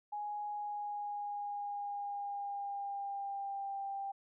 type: tone with pitch glide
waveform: sine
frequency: 831 to 790.3 Hz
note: G#5 to G5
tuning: +1 to +14 cents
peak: -37 dBFS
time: 0.12-4.12 s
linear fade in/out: 10 ms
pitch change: -87 cents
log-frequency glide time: 0.48-3.78 s
effects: none